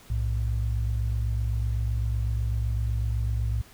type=tone pair together; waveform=sine; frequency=61.3 / 109.22 Hz; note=B1 / A2; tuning=-12 / -12 cents; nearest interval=minor seventh; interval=1000 cents; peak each=-25 / -27 dBFS; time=0.1-3.62 s; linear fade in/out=5 ms; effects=tanh soft clip ceiling -16 dBFS + pink hiss -52 dBFS RMS until 3.73 s